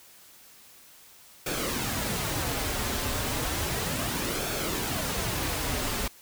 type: noise with flanger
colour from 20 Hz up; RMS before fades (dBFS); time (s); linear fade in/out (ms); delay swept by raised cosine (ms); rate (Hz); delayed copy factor
pink; -30; 1.46-6.08; 5; 1 to 6.3; 0.33; -0.5
effects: white hiss -53 dBFS RMS until 6.21 s